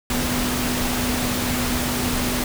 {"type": "tone in noise", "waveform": "sine", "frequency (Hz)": 246.9, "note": "B3", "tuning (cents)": 0, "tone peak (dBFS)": -25, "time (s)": [0.1, 2.44], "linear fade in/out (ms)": 2, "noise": "pink", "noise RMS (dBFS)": -24, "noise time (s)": [0.1, 2.44], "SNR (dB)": -4, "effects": []}